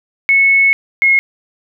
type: tone pair in turn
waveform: sine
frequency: 2200 / 2163 Hz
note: C#7 / C#7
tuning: -14 / -43 cents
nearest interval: unison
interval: 29 cents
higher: first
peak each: -7 dBFS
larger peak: neither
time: 0.29-0.73 / 1.02-1.19 s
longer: first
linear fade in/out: 0 ms
effects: none